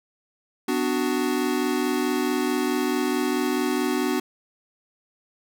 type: tone cluster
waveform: square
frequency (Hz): 250.7 / 295.3 / 371.1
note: B3 / D4 / F#4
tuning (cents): +26 / +10 / +5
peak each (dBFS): -27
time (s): 0.68-4.2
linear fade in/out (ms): 5
effects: none